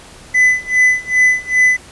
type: tone with tremolo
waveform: triangle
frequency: 2006 Hz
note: B6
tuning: 26 cents sharp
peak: -5 dBFS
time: 0.34-1.77 s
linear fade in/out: 10 ms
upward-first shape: sine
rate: 2.5 Hz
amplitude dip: 95%
effects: pink hiss -39 dBFS RMS until 1.91 s + resampled to 24000 Hz